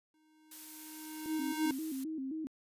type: tone with exponential growth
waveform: square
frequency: 311.1 Hz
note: D#4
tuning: in tune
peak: -30 dBFS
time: 0.14-1.71 s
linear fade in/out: 2 ms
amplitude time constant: 340 ms
type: noise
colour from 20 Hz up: blue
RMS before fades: -48 dBFS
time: 0.51-2.04 s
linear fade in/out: 5 ms
type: tone with vibrato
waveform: sine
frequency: 290 Hz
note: D4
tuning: 22 cents flat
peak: -36 dBFS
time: 1.26-2.47 s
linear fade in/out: 0 ms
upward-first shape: square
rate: 3.8 Hz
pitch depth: 150 cents each way
effects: resampled to 32000 Hz